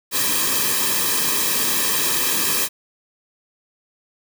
white noise with comb filter, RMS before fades -20 dBFS, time 0.11-2.69 s, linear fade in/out 50 ms, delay 1.4 ms, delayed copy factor -0.95, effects none

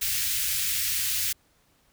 white band-stop noise, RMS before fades -27 dBFS, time 0.01-1.33 s, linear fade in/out 10 ms, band 120 to 1800 Hz, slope 24 dB/octave, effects pink hiss -65 dBFS RMS until 1.92 s

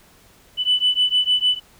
sine beating tone pair, 2985 / 2991.6 Hz, F#7 / F#7, +15 / +18 cents, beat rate 6.6 Hz, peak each -18 dBFS, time 0.57-1.6 s, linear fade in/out 50 ms, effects tanh soft clip ceiling -9 dBFS + pink hiss -52 dBFS RMS until 1.79 s

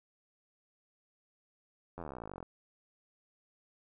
slowing click train, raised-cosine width 1 ms, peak -29 dBFS, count 28, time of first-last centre 1.98-2.428 s, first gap 11 ms, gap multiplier 1.03, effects none

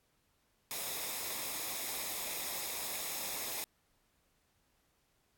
white noise with comb filter, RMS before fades -39 dBFS, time 0.71-3.64 s, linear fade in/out 0 ms, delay 0.67 ms, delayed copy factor -0.5, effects pink hiss -75 dBFS RMS until 5.37 s + AAC 64 kbps

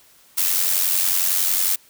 blue noise with amplitude modulation, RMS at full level -17 dBFS, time 0.37-1.76 s, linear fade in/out 10 ms, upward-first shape sine, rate 91 Hz, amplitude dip 60%, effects white hiss -53 dBFS RMS until 1.89 s

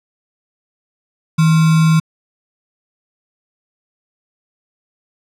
sine tone with sample-and-hold, 160.7 Hz, E3, 44 cents flat, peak -8 dBFS, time 1.38-2 s, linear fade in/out 10 ms, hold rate 1225 Hz, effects low-pass 10000 Hz 12 dB/octave

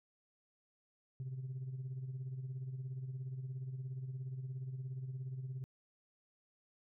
sine tone with tremolo, 130.5 Hz, C3, 4 cents flat, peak -36 dBFS, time 1.2-5.64 s, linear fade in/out 0 ms, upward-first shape sine, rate 17 Hz, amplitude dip 60%, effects tanh soft clip ceiling -37 dBFS

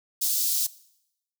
white high-pass noise, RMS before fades -25 dBFS, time 0.21-0.67 s, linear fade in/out 10 ms, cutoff 4200 Hz, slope 24 dB/octave, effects noise-tail reverb RT60 0.8 s tail -20 dB re dry

